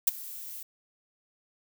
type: noise with ADSR envelope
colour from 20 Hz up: violet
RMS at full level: -19 dBFS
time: 0.07-0.63 s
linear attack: 8 ms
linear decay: 19 ms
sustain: -22 dB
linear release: 4 ms
effects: none